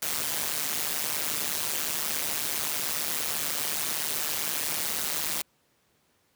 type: noise with amplitude modulation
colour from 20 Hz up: white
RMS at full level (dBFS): -26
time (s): 0.02-5.42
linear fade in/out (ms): 5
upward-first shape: sine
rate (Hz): 151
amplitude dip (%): 90
effects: pink hiss -68 dBFS RMS until 6.35 s + high-pass 100 Hz 12 dB/octave